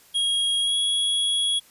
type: tone with pitch glide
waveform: square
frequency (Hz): 3285 to 3335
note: G#7 to G#7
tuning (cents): -20 to +7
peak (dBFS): -21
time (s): 0.14-1.6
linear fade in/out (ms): 20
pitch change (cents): +27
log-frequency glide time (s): 0.61-0.76
effects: white hiss -54 dBFS RMS until 1.7 s + resampled to 32000 Hz